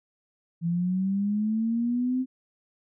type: linear sweep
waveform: sine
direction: up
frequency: 166 to 260.7 Hz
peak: -23 dBFS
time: 0.61-2.26 s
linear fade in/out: 50 ms
effects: none